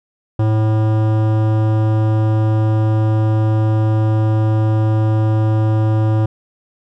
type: tone with hard clipping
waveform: sine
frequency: 109 Hz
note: A2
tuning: 16 cents flat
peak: -14 dBFS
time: 0.39-6.26 s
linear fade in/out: 5 ms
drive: 16 dB
effects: none